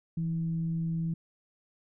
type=tone with frequency modulation; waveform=sine; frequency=164.8 Hz; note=E3; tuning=in tune; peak=-28 dBFS; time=0.17-1.14 s; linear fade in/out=5 ms; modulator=156 Hz; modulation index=0.21; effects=none